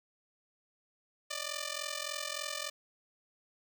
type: ring-modulated tone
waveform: 5% pulse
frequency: 595 Hz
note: D5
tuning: 22 cents sharp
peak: -22 dBFS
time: 1.3-2.7 s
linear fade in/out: 10 ms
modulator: 21.7 Hz
effects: none